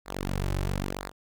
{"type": "tone with flanger", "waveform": "sawtooth", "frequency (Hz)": 47.44, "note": "F#1", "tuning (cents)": 44, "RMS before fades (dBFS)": -31, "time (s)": [0.05, 1.12], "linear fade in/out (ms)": 50, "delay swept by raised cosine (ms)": [0.32, 4.32], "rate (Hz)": 1, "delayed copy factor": -0.85, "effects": []}